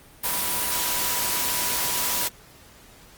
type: tone in noise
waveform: sine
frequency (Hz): 979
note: B5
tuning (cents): -15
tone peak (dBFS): -35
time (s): 0.23-2.29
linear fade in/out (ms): 20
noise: white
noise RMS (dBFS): -25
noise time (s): 0.23-2.29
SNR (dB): -13
effects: pink hiss -50 dBFS RMS until 3.17 s + Opus 32 kbps